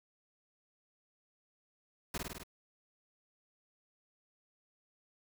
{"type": "noise with echo", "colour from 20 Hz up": "pink", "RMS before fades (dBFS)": -38, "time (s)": [2.14, 2.18], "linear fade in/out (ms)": 5, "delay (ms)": 51, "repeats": 5, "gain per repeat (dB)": -2, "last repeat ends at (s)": 2.435, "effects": []}